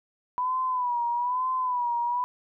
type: tone with vibrato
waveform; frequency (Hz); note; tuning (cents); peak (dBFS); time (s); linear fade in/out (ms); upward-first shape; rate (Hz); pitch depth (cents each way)
sine; 987.8; B5; 0; -24; 0.38-2.24; 0; sine; 1.1; 73
effects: none